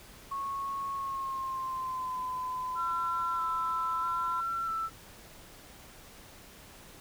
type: tone with pitch glide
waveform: sine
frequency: 1100 to 1014.5 Hz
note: C#6 to B5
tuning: -14 to +46 cents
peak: -32 dBFS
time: 0.31-4.41 s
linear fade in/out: 10 ms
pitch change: -140 cents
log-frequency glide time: 0.94-2.18 s
type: tone with vibrato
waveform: sine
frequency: 1340 Hz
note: E6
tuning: 28 cents sharp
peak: -30 dBFS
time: 2.75-4.9 s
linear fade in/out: 50 ms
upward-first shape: square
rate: 0.78 Hz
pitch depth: 17 cents each way
effects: tanh soft clip ceiling -21 dBFS + pink hiss -52 dBFS RMS until 7 s